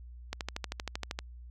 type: click train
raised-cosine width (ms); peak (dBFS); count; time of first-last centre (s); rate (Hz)
0.2; -17; 12; 0.33-1.189; 12.8
effects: added 60 Hz sine -45 dBFS peak until 1.5 s